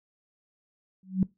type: tone with exponential growth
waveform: sine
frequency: 188.2 Hz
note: F#3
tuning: 30 cents sharp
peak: -16 dBFS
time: 1.03-1.23 s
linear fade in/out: 2 ms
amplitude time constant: 42 ms
effects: noise-tail reverb RT60 0.2 s tail -21 dB re dry